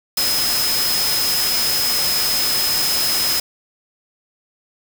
sine tone in noise, 5100 Hz, D#8, 42 cents sharp, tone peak -19 dBFS, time 0.17-3.4 s, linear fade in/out 5 ms, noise white, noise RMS -21 dBFS, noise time 0.17-3.4 s, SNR -1 dB, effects none

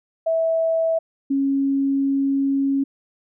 sine tone pair in turn, 653 / 274.7 Hz, E5 / C#4, -17 / -16 cents, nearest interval octave + minor third, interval 1499 cents, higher first, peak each -17 dBFS, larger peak neither, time 0.26-0.99 / 1.3-2.84 s, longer second, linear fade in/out 10 ms, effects none

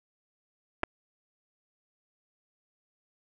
clicks, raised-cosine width 0.5 ms, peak -13 dBFS, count 2, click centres 0.833 / 0.836 s, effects none

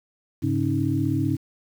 sine tone cluster, 103.2 / 138.8 / 274.1 / 314.3 Hz, G#2 / C#3 / C#4 / D#4, -10 / +3 / -19 / +18 cents, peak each -26 dBFS, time 0.42-1.37 s, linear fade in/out 20 ms, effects 8-bit

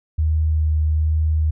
sine tone with vibrato, 77.78 Hz, D#2, in tune, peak -15 dBFS, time 0.18-1.51 s, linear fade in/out 10 ms, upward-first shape sine, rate 1.2 Hz, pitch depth 12 cents each way, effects none

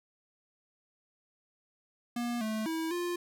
square tone with pitch steps, 239.1 / 217.8 / 323.8 / 350.6 Hz, A#3 / A3 / E4 / F4, +44 / -17 / -31 / +7 cents, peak -32 dBFS, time 2.16-3.16 s, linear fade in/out 5 ms, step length 250 ms, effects none

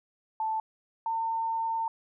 sine tone pair in turn, 880 / 904.7 Hz, A5 / A5, 0 / +48 cents, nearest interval unison, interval 48 cents, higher second, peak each -27 dBFS, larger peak neither, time 0.4-0.6 / 1.06-1.88 s, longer second, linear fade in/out 2 ms, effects none

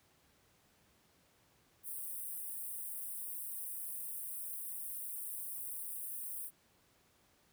white high-pass noise, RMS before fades -43 dBFS, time 1.83-6.51 s, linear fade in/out 50 ms, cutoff 8600 Hz, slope 96 dB/octave, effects pink hiss -70 dBFS RMS until 7.52 s + high-pass 60 Hz 12 dB/octave

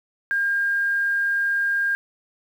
sine tone with quantisation, 1609 Hz, G6, 45 cents sharp, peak -19 dBFS, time 0.31-1.95 s, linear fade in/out 0 ms, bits 8, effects none

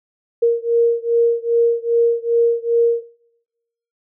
sine beating tone pair, 466.2 / 468.7 Hz, A#4 / A#4, 0 / +9 cents, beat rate 2.5 Hz, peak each -16 dBFS, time 0.42-3.03 s, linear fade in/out 10 ms, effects noise-tail reverb RT60 1.0 s tail -23 dB re dry

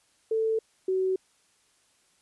sine tone pair in turn, 443.8 / 376.2 Hz, A4 / F#4, +15 / +29 cents, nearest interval minor third, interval 286 cents, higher first, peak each -23 dBFS, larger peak neither, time 0.31-0.59 / 0.88-1.16 s, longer neither, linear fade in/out 5 ms, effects white hiss -66 dBFS RMS until 2.21 s + resampled to 24000 Hz

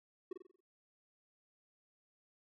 triangle tone with echo, 370 Hz, F#4, in tune, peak -36 dBFS, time 0.31-0.33 s, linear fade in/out 5 ms, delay 46 ms, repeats 6, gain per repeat -6 dB, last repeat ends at 0.606 s, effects none

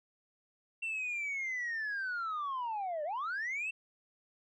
sine linear two-way sweep, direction down then up, 2715 to 578 to 2715 Hz, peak -32 dBFS, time 0.82-3.71 s, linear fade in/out 10 ms, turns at 3.04 s, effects tanh soft clip ceiling -32 dBFS

